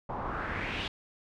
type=noise with low-pass filter sweep; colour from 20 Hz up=pink; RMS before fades=-35 dBFS; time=0.09-0.88 s; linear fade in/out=5 ms; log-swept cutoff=830 to 3400 Hz; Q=3.1; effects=none